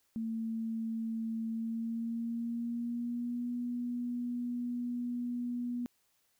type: tone with pitch glide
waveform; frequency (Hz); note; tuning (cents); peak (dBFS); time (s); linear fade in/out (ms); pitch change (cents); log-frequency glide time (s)
sine; 225.2 to 242.8; A3 to B3; +40 to -29; -33; 0.16-5.86; 0; +131; 1.47-3.5
effects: white hiss -74 dBFS RMS until 6.39 s